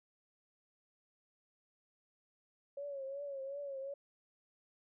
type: tone with vibrato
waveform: sine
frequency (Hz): 554.4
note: C#5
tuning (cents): 0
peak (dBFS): -40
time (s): 2.77-3.94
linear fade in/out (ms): 5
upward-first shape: triangle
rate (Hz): 2.7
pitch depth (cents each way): 76
effects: none